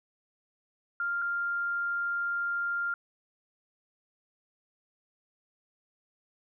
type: tone pair in turn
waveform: sine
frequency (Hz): 1396.9 / 1396.9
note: F6 / F6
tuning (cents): 0 / 0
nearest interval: unison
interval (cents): 0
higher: neither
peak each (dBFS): -28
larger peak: neither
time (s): 1-1.22 / 1.22-2.94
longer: second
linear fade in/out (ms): 2
effects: none